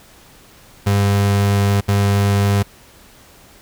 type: tone bursts at uneven times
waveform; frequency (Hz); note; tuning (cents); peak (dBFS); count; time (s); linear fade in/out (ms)
35% pulse; 100.4; G2; +42; -11; 2; 0.86-1.81 / 1.88-2.63; 10
effects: pink hiss -46 dBFS RMS until 3.61 s